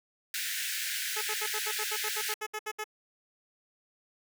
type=high-pass noise; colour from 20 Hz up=pink; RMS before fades=-34 dBFS; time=0.34-2.34 s; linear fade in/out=2 ms; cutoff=1500 Hz; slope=96 dB/octave
type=tone bursts; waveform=10% pulse; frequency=428 Hz; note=A4; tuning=48 cents flat; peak=-25 dBFS; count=14; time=1.16-2.842 s; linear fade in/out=10 ms; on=57 ms; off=68 ms
effects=none